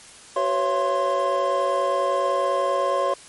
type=tone cluster; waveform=triangle; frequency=378.3 / 503 / 553 / 678 / 1054 Hz; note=F#4 / B4 / C#5 / E5 / C6; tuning=+38 / +32 / -4 / +49 / +12 cents; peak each=-28 / -29 / -21 / -26 / -22 dBFS; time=0.36-3.14 s; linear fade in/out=5 ms; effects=white hiss -45 dBFS RMS until 3.28 s + MP3 48 kbps